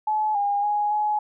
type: tone with pitch steps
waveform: sine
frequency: 857 / 811 / 831 / 843 Hz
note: A5 / G#5 / G#5 / G#5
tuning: -46 / -41 / +1 / +26 cents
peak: -20 dBFS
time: 0.07-1.19 s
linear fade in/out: 5 ms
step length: 280 ms
effects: none